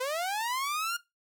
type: linear sweep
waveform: sawtooth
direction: up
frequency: 493.9 to 1429 Hz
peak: -26 dBFS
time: 0-0.97 s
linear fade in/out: 10 ms
effects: noise-tail reverb RT60 0.2 s tail -18 dB re dry